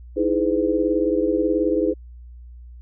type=chord; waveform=sine; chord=E major seventh; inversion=third; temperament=equal with one note detuned; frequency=311.1 / 329.6 / 415.3 / 506.9 Hz; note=D#4 / E4 / G#4 / B4; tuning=0 / 0 / 0 / +45 cents; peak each=-23 dBFS; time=0.16-1.94 s; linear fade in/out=20 ms; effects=added 60 Hz sine -38 dBFS peak until 2.81 s